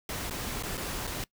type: noise with dropouts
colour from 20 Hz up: pink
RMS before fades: -35 dBFS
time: 0.09-1.24 s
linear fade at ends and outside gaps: 2 ms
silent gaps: 0.298-0.308 / 0.626-0.634 / 0.772-0.776 / 1.07-1.074 s
effects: noise-tail reverb RT60 0.1 s tail -22 dB re dry